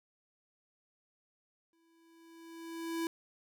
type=tone with exponential growth; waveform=square; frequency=330.9 Hz; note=E4; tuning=7 cents sharp; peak=-32 dBFS; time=1.73-3.07 s; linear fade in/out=1 ms; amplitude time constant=290 ms; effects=none

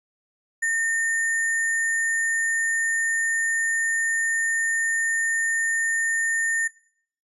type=tone with sample-and-hold; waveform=sine; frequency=1824 Hz; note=A#6; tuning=38 cents flat; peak=-20 dBFS; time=0.62-6.68 s; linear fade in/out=10 ms; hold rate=8820 Hz; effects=noise-tail reverb RT60 0.6 s tail -20 dB re dry + resampled to 32000 Hz

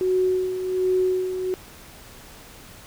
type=tone with tremolo; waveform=sine; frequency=370.4 Hz; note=F#4; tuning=2 cents sharp; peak=-17 dBFS; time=0.01-1.54 s; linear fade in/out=0 ms; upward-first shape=sine; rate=1.3 Hz; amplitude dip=60%; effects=pink hiss -45 dBFS RMS until 2.86 s

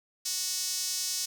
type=tone with high-pass filter; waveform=sawtooth; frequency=370 Hz; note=F#4; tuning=in tune; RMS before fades=-32 dBFS; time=0.25-1.26 s; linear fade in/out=10 ms; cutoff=5600 Hz; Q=2.2; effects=none

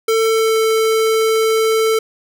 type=tone with pitch glide; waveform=square; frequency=447.2 to 443.1 Hz; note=A4 to A4; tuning=+28 to +12 cents; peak=-13 dBFS; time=0.08-1.99 s; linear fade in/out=5 ms; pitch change=-16 cents; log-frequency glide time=0.23-0.58 s; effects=none

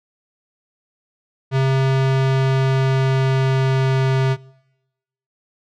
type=tone with pitch glide; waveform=square; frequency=133.5 to 132.58 Hz; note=C3 to C3; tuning=+35 to +23 cents; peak=-15 dBFS; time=1.51-4.37 s; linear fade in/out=50 ms; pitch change=-12 cents; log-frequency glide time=1.85-4.16 s; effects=noise-tail reverb RT60 1.0 s tail -24 dB re dry + low-pass 4000 Hz 12 dB/octave

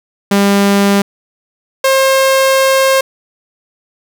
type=tone pair in turn; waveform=sawtooth; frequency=200 / 533.9 Hz; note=G3 / C5; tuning=+35 / +35 cents; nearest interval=octave + perfect fourth; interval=1700 cents; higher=second; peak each=-4 dBFS; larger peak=neither; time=0.31-1.02 / 1.84-3.01 s; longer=second; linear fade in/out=5 ms; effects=none

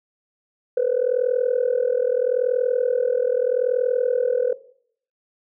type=tone with amplitude modulation; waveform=sine; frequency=496.4 Hz; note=B4; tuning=9 cents sharp; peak=-12 dBFS; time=0.77-4.53 s; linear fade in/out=5 ms; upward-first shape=sine; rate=40.8 Hz; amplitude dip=90%; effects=noise-tail reverb RT60 0.6 s tail -18 dB re dry + tanh soft clip ceiling -11 dBFS

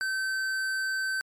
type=tone with tanh clipping; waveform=sine; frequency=1543 Hz; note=G6; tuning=28 cents flat; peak=-29 dBFS; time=0.01-1.21 s; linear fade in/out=0 ms; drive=14 dB; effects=MP3 96 kbps

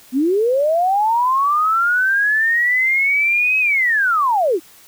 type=linear two-way sweep; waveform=sine; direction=up then down; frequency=241.3 to 2563 to 295.1 Hz; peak=-13 dBFS; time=0.12-4.6 s; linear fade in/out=50 ms; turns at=3.59 s; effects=white hiss -46 dBFS RMS until 4.87 s

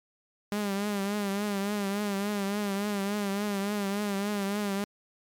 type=tone with vibrato; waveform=sawtooth; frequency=202.2 Hz; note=G#3; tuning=46 cents flat; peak=-24 dBFS; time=0.52-4.84 s; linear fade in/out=0 ms; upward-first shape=triangle; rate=3.5 Hz; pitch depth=72 cents each way; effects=MP3 96 kbps

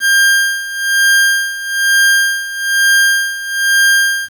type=tone with tremolo; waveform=40% pulse; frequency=1600 Hz; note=G6; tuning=35 cents sharp; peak=-6 dBFS; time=0-4.29 s; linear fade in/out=50 ms; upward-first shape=sine; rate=1.1 Hz; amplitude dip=80%; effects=7-bit

